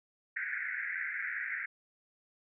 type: band-pass noise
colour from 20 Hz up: pink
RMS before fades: -37 dBFS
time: 0.36-1.66 s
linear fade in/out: 10 ms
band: 1500 to 2200 Hz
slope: 96 dB/octave
effects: none